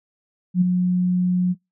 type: tone with ADSR envelope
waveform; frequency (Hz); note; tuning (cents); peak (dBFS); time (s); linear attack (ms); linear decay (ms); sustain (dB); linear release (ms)
sine; 180.5; F#3; -43; -11; 0.54-1.55; 73; 14; -5; 38
effects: noise-tail reverb RT60 0.2 s tail -26 dB re dry